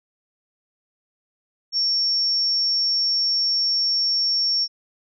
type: tone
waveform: sine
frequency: 5480 Hz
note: F8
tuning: 34 cents flat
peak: -18 dBFS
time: 1.72-4.68 s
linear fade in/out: 50 ms
effects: none